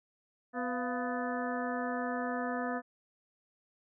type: harmonic tone with a mistuned harmonic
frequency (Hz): 249.4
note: B3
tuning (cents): +17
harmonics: 1 / 2 / 3 / 4 / 5 / 6 / 7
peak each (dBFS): -36 / -39 / -38 / -44 / -42 / -45 / -42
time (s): 0.53-2.82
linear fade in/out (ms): 50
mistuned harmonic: 3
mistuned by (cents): -110
effects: none